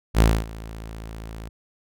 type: tone with ADSR envelope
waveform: sawtooth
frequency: 55.1 Hz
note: A1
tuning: 3 cents sharp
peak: -8 dBFS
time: 0.14-1.49 s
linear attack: 59 ms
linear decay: 250 ms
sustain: -22 dB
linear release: 4 ms
effects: none